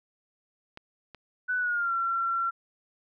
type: clicks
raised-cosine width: 0.3 ms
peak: -26 / -29 dBFS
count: 2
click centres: 0.774 / 1.147 s
type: tone with pitch glide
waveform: sine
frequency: 1493 to 1361.2 Hz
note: F#6 to F6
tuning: +15 to -45 cents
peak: -25 dBFS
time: 1.48-2.51 s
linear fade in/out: 20 ms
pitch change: -160 cents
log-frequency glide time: 1.58-1.93 s
effects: none